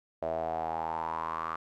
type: tone with band-pass filter sweep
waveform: sawtooth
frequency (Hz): 81.3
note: E2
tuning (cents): -23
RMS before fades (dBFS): -34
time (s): 0.22-1.56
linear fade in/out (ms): 5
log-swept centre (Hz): 620 to 1200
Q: 7.2
effects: none